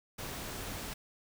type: noise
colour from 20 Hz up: pink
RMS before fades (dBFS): -41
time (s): 0.18-0.94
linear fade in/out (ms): 10
effects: none